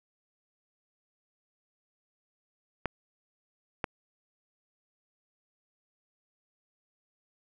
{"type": "clicks", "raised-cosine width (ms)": 0.5, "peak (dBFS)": -14, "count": 2, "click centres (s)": [2.857, 3.842], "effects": []}